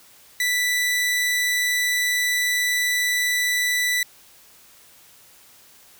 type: tone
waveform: sawtooth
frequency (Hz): 1975.5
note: B6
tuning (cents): 0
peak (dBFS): -16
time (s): 0.4-4.03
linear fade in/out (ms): 2
effects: white hiss -51 dBFS RMS until 5.99 s